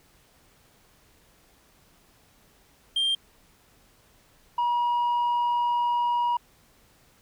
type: tone pair in turn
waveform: sine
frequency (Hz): 3182 / 959.8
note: G7 / B5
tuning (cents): +25 / -50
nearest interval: octave + major sixth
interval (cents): 2075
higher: first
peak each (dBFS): -19 / -19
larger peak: neither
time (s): 2.96-3.15 / 4.58-6.37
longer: second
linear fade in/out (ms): 5
effects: tanh soft clip ceiling -21 dBFS + pink hiss -60 dBFS RMS until 7.21 s